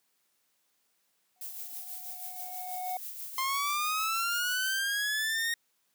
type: tone with exponential growth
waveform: triangle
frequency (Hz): 734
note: F#5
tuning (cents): -14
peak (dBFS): -29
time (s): 1.36-2.97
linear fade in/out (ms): 2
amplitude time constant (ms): 350
type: noise with tremolo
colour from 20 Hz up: violet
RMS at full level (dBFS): -39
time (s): 1.41-4.79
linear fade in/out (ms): 2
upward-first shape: triangle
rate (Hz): 6.2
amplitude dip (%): 50
type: linear sweep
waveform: sawtooth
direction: up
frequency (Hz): 1046.5 to 1864.7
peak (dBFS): -25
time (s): 3.38-5.54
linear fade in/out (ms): 2
effects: white hiss -74 dBFS RMS until 5.94 s + high-pass 150 Hz 12 dB/octave